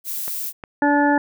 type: noise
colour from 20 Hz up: violet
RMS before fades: -27 dBFS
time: 0.04-0.53 s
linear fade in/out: 50 ms
type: clicks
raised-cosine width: 0.5 ms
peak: -18 dBFS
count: 2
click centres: 0.28 / 0.638 s
type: harmonic tone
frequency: 289.2 Hz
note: D4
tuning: 27 cents flat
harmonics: 1 / 2 / 3 / 5 / 6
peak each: -17 / -23 / -19 / -27 / -23 dBFS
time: 0.82-1.18 s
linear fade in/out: 2 ms
effects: none